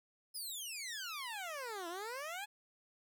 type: exponential two-way sweep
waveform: 15% pulse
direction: down then up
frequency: 5200 to 329.6 to 857 Hz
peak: -35 dBFS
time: 0.34-2.46 s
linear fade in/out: 20 ms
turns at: 1.88 s
effects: none